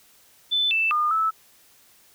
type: tone with pitch steps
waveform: sine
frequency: 3513 / 2649 / 1215 / 1308 Hz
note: A7 / E7 / D#6 / E6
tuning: -3 / +8 / -42 / -14 cents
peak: -19 dBFS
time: 0.51-1.31 s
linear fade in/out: 20 ms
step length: 200 ms
effects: white hiss -56 dBFS RMS until 2.14 s